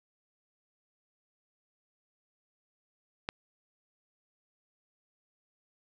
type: click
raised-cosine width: 0.3 ms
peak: -16 dBFS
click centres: 3.289 s
effects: none